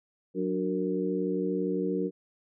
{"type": "harmonic tone with a mistuned harmonic", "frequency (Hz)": 92.5, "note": "F#2", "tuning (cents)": 0, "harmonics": [2, 3, 4, 5], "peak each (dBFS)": [-32, -32, -32, -32], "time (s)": [0.34, 2.11], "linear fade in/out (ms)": 50, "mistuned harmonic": 3, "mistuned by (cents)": 91, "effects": []}